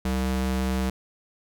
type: ring-modulated tone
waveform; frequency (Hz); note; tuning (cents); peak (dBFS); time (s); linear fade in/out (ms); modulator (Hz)
square; 130; C3; -11; -21; 0.05-0.9; 5; 62.3
effects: none